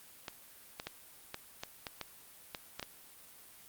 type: clicks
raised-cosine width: 0.2 ms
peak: -21 dBFS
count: 10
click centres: 0.282 / 0.799 / 0.87 / 1.344 / 1.635 / 1.868 / 2.013 / 2.548 / 2.796 / 2.828 s
effects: white hiss -56 dBFS RMS until 3.68 s + Opus 32 kbps